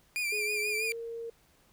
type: tone with vibrato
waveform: 40% pulse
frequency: 2400 Hz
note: D7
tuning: 37 cents sharp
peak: -29 dBFS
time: 0.16-0.92 s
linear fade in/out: 0 ms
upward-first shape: triangle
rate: 6.2 Hz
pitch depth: 64 cents each way
type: tone with pitch glide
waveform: sine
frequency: 421.2 to 462 Hz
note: G#4 to A#4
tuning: +24 to -16 cents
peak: -36 dBFS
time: 0.32-1.3 s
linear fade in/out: 5 ms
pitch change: +160 cents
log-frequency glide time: 0.71-0.95 s
effects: pink hiss -65 dBFS RMS until 1.72 s